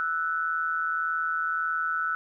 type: tone pair together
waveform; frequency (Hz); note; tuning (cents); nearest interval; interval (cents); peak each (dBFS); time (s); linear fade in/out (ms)
sine; 1320.3 / 1482; E6 / F#6; +2 / +2; major second; 200; -28 / -28; 0-2.15; 0
effects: none